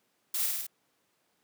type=noise with echo; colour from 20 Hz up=blue; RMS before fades=-31 dBFS; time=0.34-0.46 s; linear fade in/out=5 ms; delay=52 ms; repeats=4; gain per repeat=-2 dB; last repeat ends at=0.668 s; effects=pink hiss -73 dBFS RMS until 1.43 s + high-pass 200 Hz 12 dB/octave